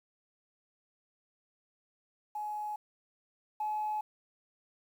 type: tone pair in turn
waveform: sine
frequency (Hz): 843 / 851.3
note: G#5 / G#5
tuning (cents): +26 / +43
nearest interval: unison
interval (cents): 17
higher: second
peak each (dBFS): -34 / -30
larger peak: second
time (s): 2.35-2.76 / 3.6-4.01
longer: neither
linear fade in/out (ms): 5
effects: tanh soft clip ceiling -27 dBFS + 10-bit